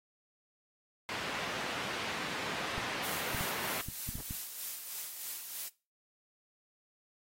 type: band-pass noise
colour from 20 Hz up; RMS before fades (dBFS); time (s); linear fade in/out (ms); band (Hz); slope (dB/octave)
white; -39; 1.09-3.81; 0; 110 to 2700; 12
type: clicks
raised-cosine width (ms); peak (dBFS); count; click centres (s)
5; -28; 7; 2.78 / 3.347 / 3.409 / 3.886 / 4.09 / 4.155 / 4.309
type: noise with tremolo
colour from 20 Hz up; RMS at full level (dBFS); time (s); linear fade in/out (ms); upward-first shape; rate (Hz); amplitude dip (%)
blue; -39; 3.03-5.69; 10; sine; 3.2; 45
type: noise with exponential growth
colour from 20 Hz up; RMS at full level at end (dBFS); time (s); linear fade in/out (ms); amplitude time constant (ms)
brown; -39; 4.08-4.21; 2; 27
effects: noise-tail reverb RT60 0.3 s tail -20 dB re dry + AAC 48 kbps